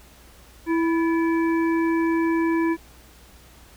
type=harmonic tone with a mistuned harmonic; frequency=329.6 Hz; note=E4; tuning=in tune; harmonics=1 / 3 / 5 / 7; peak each=-19 / -29 / -33 / -36 dBFS; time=0.66-2.77 s; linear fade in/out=50 ms; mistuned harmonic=5; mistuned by=+73 cents; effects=added 60 Hz sine -51 dBFS peak until 3.76 s + pink hiss -51 dBFS RMS until 3.76 s